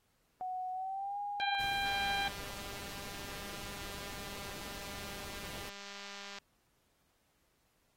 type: tone with pitch glide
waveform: sine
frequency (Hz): 740 to 816.4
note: F#5 to G#5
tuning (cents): 0 to -30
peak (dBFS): -36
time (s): 0.41-1.55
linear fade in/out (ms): 0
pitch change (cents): +170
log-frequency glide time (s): 0.72-1.19
type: harmonic tone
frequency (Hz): 796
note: G5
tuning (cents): +26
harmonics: 1 / 2 / 3 / 4 / 5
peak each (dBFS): -35 / -38 / -40 / -41 / -42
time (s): 1.4-2.28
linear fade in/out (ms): 0
type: noise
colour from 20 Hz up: pink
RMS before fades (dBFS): -48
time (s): 1.59-5.7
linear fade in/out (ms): 10
type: click train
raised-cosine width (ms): 0.2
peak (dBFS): -30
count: 906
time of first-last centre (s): 1.86-6.385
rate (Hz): 200
effects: pink hiss -75 dBFS RMS until 7.96 s + AAC 48 kbps